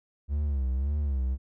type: tone with vibrato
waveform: triangle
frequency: 68.9 Hz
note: C#2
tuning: 10 cents flat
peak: -23 dBFS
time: 0.28-1.38 s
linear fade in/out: 50 ms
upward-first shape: sine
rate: 1.8 Hz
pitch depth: 130 cents each way
effects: none